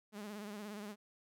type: tone with vibrato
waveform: sawtooth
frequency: 207.7 Hz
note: G#3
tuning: in tune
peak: -40 dBFS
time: 0.12-0.96 s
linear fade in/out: 50 ms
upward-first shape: sine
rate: 17 Hz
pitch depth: 63 cents each way
effects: none